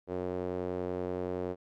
sawtooth tone with band-pass filter, 90.5 Hz, F#2, 38 cents flat, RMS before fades -35 dBFS, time 0.07-1.56 s, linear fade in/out 50 ms, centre 450 Hz, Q 2.2, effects none

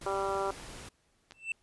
pink noise, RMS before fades -46 dBFS, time 0.01-0.89 s, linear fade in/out 5 ms
harmonic tone, 195.5 Hz, G3, 4 cents flat, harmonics 2 / 3 / 4 / 5 / 6 / 7, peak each -34 / -36 / -37 / -38 / -39 / -39 dBFS, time 0.06-0.51 s, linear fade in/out 5 ms
clicks, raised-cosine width 0.2 ms, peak -31 dBFS, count 2, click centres 1.309 / 1.321 s
triangle tone with exponential growth, 2668 Hz, E7, 20 cents sharp, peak -26 dBFS, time 1.34-1.52 s, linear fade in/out 2 ms, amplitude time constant 37 ms
effects pink hiss -71 dBFS RMS until 1.62 s + resampled to 24000 Hz

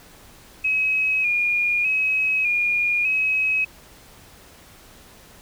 sine tone with vibrato, 2489 Hz, D#7, in tune, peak -18 dBFS, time 0.64-3.65 s, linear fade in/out 10 ms, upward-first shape square, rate 0.83 Hz, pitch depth 43 cents each way, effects pink hiss -48 dBFS RMS until 5.41 s

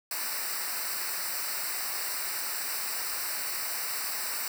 white noise with comb filter, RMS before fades -33 dBFS, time 0.11-4.48 s, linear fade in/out 2 ms, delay 0.3 ms, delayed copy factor -1, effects none

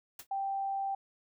white noise with exponential decay, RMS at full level -39 dBFS, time 0.19-0.27 s, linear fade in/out 5 ms, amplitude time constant 17 ms
sine tone, 784 Hz, G5, in tune, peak -31 dBFS, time 0.31-0.95 s, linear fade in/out 5 ms
effects none

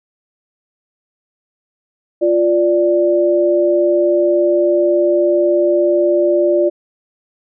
sine tone pair together, 349.2 / 587.3 Hz, F4 / D5, 0 / 0 cents, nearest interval major sixth, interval 900 cents, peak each -13 dBFS, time 2.21-6.7 s, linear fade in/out 20 ms, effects none

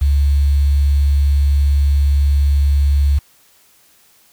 sine tone with quantisation, 70.7 Hz, C#2, 35 cents sharp, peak -10 dBFS, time 0.01-3.19 s, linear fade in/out 10 ms, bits 6, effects white hiss -52 dBFS RMS until 4.32 s

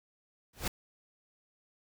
pink noise with exponential growth, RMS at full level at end -27 dBFS, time 0.53-0.68 s, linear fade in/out 5 ms, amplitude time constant 32 ms, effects none

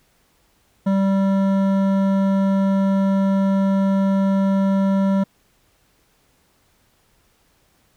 triangle tone with hard clipping, 194.6 Hz, G3, 12 cents flat, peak -17 dBFS, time 0.86-5.24 s, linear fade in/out 10 ms, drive 16 dB, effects pink hiss -61 dBFS RMS until 7.96 s

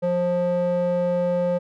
square tone with band-pass filter, 176.8 Hz, F3, 22 cents sharp, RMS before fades -22 dBFS, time 0.02-1.59 s, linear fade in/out 20 ms, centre 450 Hz, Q 5.5, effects none

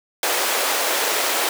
pink high-pass noise, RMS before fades -21 dBFS, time 0.23-1.49 s, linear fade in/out 2 ms, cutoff 410 Hz, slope 24 dB/octave, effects none

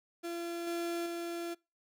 35% pulse tone with level steps, 341.1 Hz, F4, 41 cents flat, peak -35 / -32 / -35 dBFS, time 0.23-1.55 s, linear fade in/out 20 ms, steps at 0.67 / 1.06 s, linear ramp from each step 2 ms, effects noise-tail reverb RT60 0.3 s tail -26 dB re dry

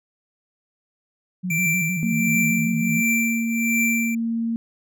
sine tone with vibrato, 171.1 Hz, F3, 35 cents flat, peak -23 dBFS, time 1.43-3.02 s, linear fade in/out 20 ms, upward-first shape square, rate 6.5 Hz, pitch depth 110 cents each way
square tone with tremolo, 2349 Hz, D7, in tune, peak -19 dBFS, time 1.5-4.15 s, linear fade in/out 5 ms, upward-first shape triangle, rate 1.4 Hz, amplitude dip 80%
sine tone with pitch glide, 227.7 to 229.5 Hz, A#3 to A#3, -40 to -27 cents, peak -21 dBFS, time 2.03-4.56 s, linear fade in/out 0 ms, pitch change +13 cents, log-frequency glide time 2.71-3.7 s
effects none

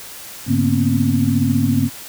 sine tone cluster, 101.5 / 141.5 / 232 / 246.4 / 268.3 Hz, G#2 / C#3 / A#3 / B3 / C4, -39 / +36 / -8 / -4 / +44 cents, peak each -20 dBFS, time 0.46-1.9 s, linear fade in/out 50 ms, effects white hiss -35 dBFS RMS until 2.08 s

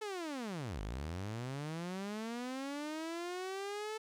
sawtooth linear two-way sweep, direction down then up, 440 to 46.27 to 440 Hz, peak -35 dBFS, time 0.01-3.98 s, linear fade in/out 10 ms, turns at 0.81 s, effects low-pass 9000 Hz 12 dB/octave + 12-bit

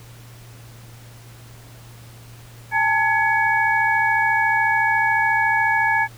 sine tone cluster, 816 / 890 / 1687 / 2240 Hz, G#5 / A5 / G#6 / C#7, -31 / +20 / +27 / +18 cents, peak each -26 / -20 / -19 / -24 dBFS, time 2.71-6.08 s, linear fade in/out 50 ms, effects added 117 Hz sine -41 dBFS peak until 6.17 s + pink hiss -47 dBFS RMS until 6.17 s

